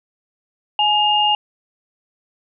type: tone pair together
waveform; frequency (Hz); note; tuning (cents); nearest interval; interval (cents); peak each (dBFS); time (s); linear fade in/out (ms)
sine; 840 / 2828; G#5 / F7; +19 / +21; octave + major sixth; 2102; -16; 0.79-1.35; 2
effects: none